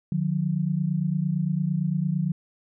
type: tone pair together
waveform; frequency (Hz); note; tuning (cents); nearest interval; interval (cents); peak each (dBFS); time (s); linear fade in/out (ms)
sine; 151.6 / 180.43; D#3 / F#3; -45 / -43; minor third; 302; -25 / -25; 0.12-2.32; 2
effects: none